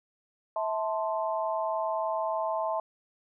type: chord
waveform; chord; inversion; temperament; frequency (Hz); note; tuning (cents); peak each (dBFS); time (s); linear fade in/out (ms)
sine; A minor; second; equal with one note detuned; 650.2 / 880 / 1046.5; E5 / A5 / C6; -24 / 0 / 0; -30 / -32 / -34; 0.56-2.8; 2
effects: none